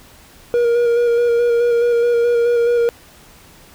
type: tone with vibrato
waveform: triangle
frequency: 474.1 Hz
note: A#4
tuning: 29 cents sharp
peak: -10 dBFS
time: 0.54-2.89 s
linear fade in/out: 0 ms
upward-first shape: square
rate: 4.7 Hz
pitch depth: 17 cents each way
effects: pink hiss -45 dBFS RMS until 3.74 s